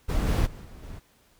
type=noise with level steps; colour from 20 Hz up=brown; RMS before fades=-25 / -22 / -41 / -44 / -40 dBFS; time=0.08-1 s; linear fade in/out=20 ms; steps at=0.26 / 0.45 / 0.63 / 0.82 s; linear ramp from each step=20 ms; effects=pink hiss -62 dBFS RMS until 1.39 s